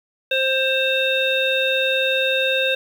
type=harmonic tone with a mistuned harmonic; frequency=527 Hz; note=C5; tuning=12 cents sharp; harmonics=1 / 3 / 5 / 7; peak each=-21 / -25 / -22 / -23 dBFS; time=0.31-2.75 s; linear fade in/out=5 ms; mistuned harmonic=5; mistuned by=+23 cents; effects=7-bit